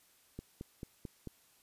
click train, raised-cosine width 3 ms, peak -29 dBFS, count 5, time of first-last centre 0.39-1.273 s, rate 4.53 Hz, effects white hiss -67 dBFS RMS until 1.62 s + resampled to 32000 Hz

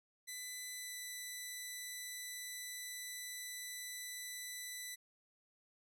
10% pulse tone with pitch glide, 2000 to 1987.3 Hz, B6 to B6, +21 to +10 cents, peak -35 dBFS, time 0.27-4.96 s, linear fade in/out 20 ms, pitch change -11 cents, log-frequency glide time 0.75-0.96 s, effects none

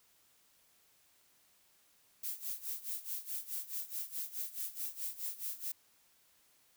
violet noise with tremolo, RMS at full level -38 dBFS, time 2.23-5.72 s, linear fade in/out 5 ms, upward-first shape sine, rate 4.7 Hz, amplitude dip 85%, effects white hiss -69 dBFS RMS until 6.76 s

